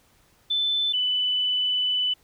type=tone pair in turn; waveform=sine; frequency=3520 / 2992 Hz; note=A7 / F#7; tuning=0 / +19 cents; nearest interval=minor third; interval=281 cents; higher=first; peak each=-21 dBFS; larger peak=neither; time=0.5-0.93 / 0.93-2.14 s; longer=second; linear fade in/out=10 ms; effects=pink hiss -61 dBFS RMS until 2.23 s